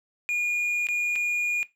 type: tone with dropouts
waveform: triangle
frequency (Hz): 2434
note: D#7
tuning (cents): -39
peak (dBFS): -22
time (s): 0.29-1.63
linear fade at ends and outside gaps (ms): 0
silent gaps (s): 0.869-0.887 / 1.156-1.16
effects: noise-tail reverb RT60 0.2 s tail -17 dB re dry